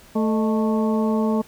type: harmonic tone with a mistuned harmonic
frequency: 220 Hz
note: A3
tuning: in tune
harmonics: 1 / 2 / 3 / 4 / 5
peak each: -19 / -25 / -29 / -31 / -33 dBFS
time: 0.15-1.42 s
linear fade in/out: 10 ms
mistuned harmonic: 3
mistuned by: -100 cents
effects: pink hiss -49 dBFS RMS until 1.47 s